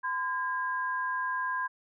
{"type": "tone pair together", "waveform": "sine", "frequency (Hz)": [1020, 1620.8], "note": ["C6", "G#6"], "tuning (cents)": [-44, -43], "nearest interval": "minor sixth", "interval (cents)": 801, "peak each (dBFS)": [-31, -32], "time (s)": [0.03, 1.68], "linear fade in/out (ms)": 20, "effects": []}